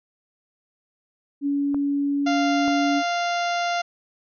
sine tone with pitch glide, 283.2 to 285.5 Hz, C#4 to D4, +37 to -49 cents, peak -20 dBFS, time 1.41-3.03 s, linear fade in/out 50 ms, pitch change +14 cents, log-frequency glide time 2.16-2.84 s
clicks, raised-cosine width 1 ms, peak -20 dBFS, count 2, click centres 1.745 / 2.68 s
harmonic tone, 696 Hz, F5, 6 cents flat, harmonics 1 / 2 / 3 / 4 / 5 / 6 / 7 / 8 / 9, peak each -23 / -29 / -33 / -35 / -37 / -39 / -40 / -41 / -42 dBFS, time 2.26-3.82 s, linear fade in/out 10 ms
effects none

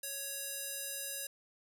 square tone with band-pass filter, 555 Hz, C#5, 2 cents sharp, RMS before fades -41 dBFS, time 0.03-1.27 s, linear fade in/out 5 ms, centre 11000 Hz, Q 1.2, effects none

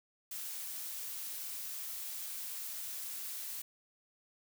blue noise, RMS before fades -42 dBFS, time 0.31-3.62 s, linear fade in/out 5 ms, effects none

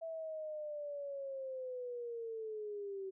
sine linear sweep, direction down, 659.3 to 379.6 Hz, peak -40 dBFS, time 0.01-3.11 s, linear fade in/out 20 ms, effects none

